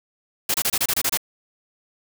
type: noise bursts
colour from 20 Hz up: white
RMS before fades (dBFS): -21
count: 9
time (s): 0.49-1.174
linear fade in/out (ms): 5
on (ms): 52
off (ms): 27
effects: none

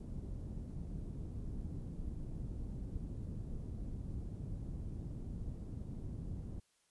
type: low-pass noise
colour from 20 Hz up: pink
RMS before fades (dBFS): -43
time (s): 0-6.6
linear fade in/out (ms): 10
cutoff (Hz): 200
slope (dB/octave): 12
effects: white hiss -75 dBFS RMS until 6.9 s + resampled to 24000 Hz

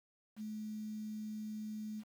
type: tone with quantisation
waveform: sine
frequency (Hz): 214.5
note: A3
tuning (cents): -44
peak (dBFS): -40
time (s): 0.36-2.04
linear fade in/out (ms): 50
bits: 10
effects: none

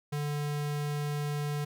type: tone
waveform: square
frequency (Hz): 146.83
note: D3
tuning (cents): 0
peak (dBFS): -31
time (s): 0.12-1.65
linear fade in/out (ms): 10
effects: none

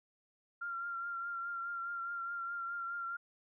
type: tone with vibrato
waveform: sine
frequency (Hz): 1383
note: F6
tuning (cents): -17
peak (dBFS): -37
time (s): 0.61-3.17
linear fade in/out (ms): 10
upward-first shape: triangle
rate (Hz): 4.8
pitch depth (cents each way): 33
effects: none

